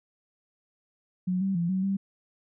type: tone with pitch steps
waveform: sine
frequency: 182.8 / 193.5 / 170.9 / 188.4 / 195.4 Hz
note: F#3 / G3 / F3 / F#3 / G3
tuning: -21 / -22 / -37 / +32 / -5 cents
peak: -24 dBFS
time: 1.27-1.97 s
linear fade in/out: 10 ms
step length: 140 ms
effects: none

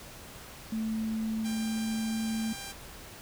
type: tone with pitch glide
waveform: sine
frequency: 220.7 to 222 Hz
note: A3 to A3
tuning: +5 to +16 cents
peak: -29 dBFS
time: 0.72-2.53 s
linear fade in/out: 5 ms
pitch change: +11 cents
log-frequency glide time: 1.31-2.25 s
type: tone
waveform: 5% pulse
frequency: 793 Hz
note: G5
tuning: 20 cents sharp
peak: -28 dBFS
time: 1.44-2.73 s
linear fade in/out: 20 ms
effects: pink hiss -47 dBFS RMS until 3.21 s

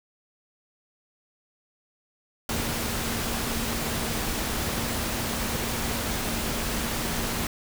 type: tone in noise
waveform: sine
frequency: 230.6 Hz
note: A#3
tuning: 19 cents flat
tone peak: -36 dBFS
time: 2.49-7.47 s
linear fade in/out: 2 ms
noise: pink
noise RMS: -29 dBFS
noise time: 2.49-7.47 s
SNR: -10 dB
effects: none

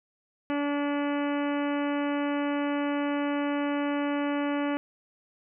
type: harmonic tone with a mistuned harmonic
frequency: 287.9 Hz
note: D4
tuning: 34 cents flat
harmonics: 1 / 2 / 3 / 4 / 5 / 6 / 7 / 8 / 9 / 10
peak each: -27 / -33 / -37 / -39 / -41 / -43 / -44 / -45 / -46 / -47 dBFS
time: 0.5-4.77 s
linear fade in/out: 0 ms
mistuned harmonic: 10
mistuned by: +42 cents
effects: none

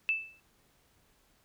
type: tone with exponential decay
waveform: sine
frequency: 2637 Hz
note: E7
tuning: in tune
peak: -23 dBFS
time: 0.09-0.4 s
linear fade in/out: 0 ms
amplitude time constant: 66 ms
effects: pink hiss -68 dBFS RMS until 1.44 s

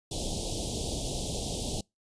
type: band-stop noise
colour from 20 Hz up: pink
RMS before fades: -33 dBFS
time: 0.11-1.81 s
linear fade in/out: 5 ms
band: 770 to 3100 Hz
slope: 48 dB/octave
effects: noise-tail reverb RT60 0.2 s tail -26 dB re dry + resampled to 22050 Hz

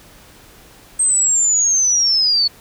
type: linear sweep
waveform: sine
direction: down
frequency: 8372 to 4390 Hz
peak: -12 dBFS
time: 0.99-2.48 s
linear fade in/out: 10 ms
effects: pink hiss -45 dBFS RMS until 2.6 s

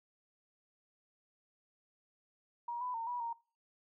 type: tone with pitch steps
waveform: sine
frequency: 950 / 996 / 913 / 974 / 930 Hz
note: A#5 / B5 / A#5 / B5 / A#5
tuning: +33 / +14 / -36 / -24 / -4 cents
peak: -36 dBFS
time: 2.68-3.33 s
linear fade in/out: 5 ms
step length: 130 ms
effects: noise-tail reverb RT60 0.4 s tail -23 dB re dry

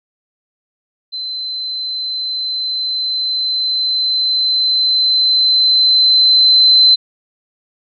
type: tone with level ramp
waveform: sine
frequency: 4063 Hz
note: B7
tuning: 48 cents sharp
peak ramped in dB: -21 to -5 dBFS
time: 1.12-6.96 s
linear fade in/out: 20 ms
effects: none

